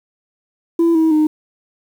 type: tone with pitch steps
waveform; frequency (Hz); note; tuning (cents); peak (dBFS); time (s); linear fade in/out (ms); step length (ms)
sine; 334.9 / 320.9 / 307.5; E4 / E4 / D#4; +27 / -46 / -20; -8; 0.79-1.27; 5; 160
effects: tanh soft clip ceiling -9 dBFS + 7-bit